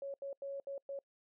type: tone bursts at uneven times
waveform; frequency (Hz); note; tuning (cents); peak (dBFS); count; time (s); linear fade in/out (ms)
sine; 554.4; C#5; 0; -39; 5; 0.02-0.14 / 0.22-0.33 / 0.42-0.6 / 0.67-0.78 / 0.89-0.99; 2
effects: noise-tail reverb RT60 0.1 s tail -26 dB re dry